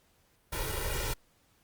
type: noise with comb filter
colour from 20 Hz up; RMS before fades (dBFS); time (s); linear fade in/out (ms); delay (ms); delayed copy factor
pink; -33; 0.52-1.14; 10; 2.1; +0.85
effects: pink hiss -68 dBFS RMS until 1.63 s + Opus 48 kbps